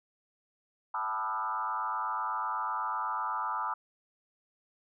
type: tone with frequency modulation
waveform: sine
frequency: 1096 Hz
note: C#6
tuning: 20 cents flat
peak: -30 dBFS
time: 0.94-3.74 s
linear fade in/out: 5 ms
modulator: 108 Hz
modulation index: 2.4
effects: none